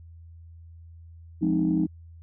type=chord; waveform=sine; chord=F minor seventh; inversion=none; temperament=equal; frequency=174.61 / 207.7 / 261.6 / 311.1 Hz; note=F3 / Ab3 / C4 / Eb4; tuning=0 / 0 / 0 / 0 cents; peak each=-25 / -29 / -29 / -23 dBFS; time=1.41-1.87 s; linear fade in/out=20 ms; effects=tanh soft clip ceiling -13 dBFS + added 83 Hz sine -44 dBFS peak until 2.22 s